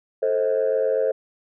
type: chord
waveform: sine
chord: A diminished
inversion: none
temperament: just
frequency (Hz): 440 / 528 / 633.6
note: A4 / C5 / Eb5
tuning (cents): 0 / +16 / +31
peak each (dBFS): -22 / -20 / -25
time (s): 0.22-1.12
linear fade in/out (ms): 10
effects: tanh soft clip ceiling -13 dBFS